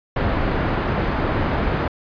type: low-pass noise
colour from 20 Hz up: pink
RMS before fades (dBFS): -21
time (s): 0.16-1.88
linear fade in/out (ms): 5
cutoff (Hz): 1600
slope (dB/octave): 12
effects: resampled to 11025 Hz